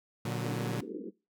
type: chord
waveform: sawtooth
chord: Bb augmented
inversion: none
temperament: equal with one note detuned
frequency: 118.85 / 146.83 / 185 Hz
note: Bb2 / D3 / F#3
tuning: +34 / 0 / 0 cents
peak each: -31 / -34 / -34 dBFS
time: 0.25-0.81 s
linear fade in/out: 5 ms
type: band-pass noise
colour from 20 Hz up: white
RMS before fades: -41 dBFS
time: 0.42-1.11 s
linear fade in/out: 20 ms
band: 190 to 470 Hz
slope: 96 dB/octave
effects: noise-tail reverb RT60 0.3 s tail -23 dB re dry